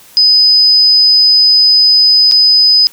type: tone with dropouts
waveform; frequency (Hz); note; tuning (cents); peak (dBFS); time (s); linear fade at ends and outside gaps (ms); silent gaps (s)
sine; 5010; D#8; +11; -4; 0.17-2.87; 0; 2.313-2.32
effects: white hiss -40 dBFS RMS until 2.92 s